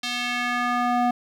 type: tone with band-pass filter sweep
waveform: square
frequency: 243.9 Hz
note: B3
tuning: 21 cents flat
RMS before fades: -24 dBFS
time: 0.03-1.11 s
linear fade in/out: 5 ms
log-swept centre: 3800 to 670 Hz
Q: 1.5
effects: 9-bit